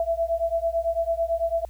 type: beating tone pair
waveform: sine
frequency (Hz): 662 / 671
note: E5 / E5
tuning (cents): +7 / +31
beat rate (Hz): 9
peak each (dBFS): -25 / -25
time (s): 0-1.65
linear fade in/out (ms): 2
effects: added 60 Hz sine -40 dBFS peak until 1.69 s + white hiss -60 dBFS RMS until 1.69 s